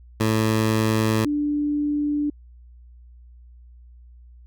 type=tone pair in turn; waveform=15% pulse / sine; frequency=110 / 293.7 Hz; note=A2 / D4; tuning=0 / 0 cents; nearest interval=octave + perfect fourth; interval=1700 cents; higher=second; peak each=-12 / -20 dBFS; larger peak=first; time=0.2-1.25 / 1.25-2.3 s; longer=neither; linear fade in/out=5 ms; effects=added 60 Hz sine -44 dBFS peak until 4.46 s